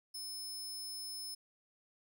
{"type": "tone", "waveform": "sawtooth", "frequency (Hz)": 5220, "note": "E8", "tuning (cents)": -18, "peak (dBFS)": -39, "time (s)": [0.14, 1.35], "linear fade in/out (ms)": 10, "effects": []}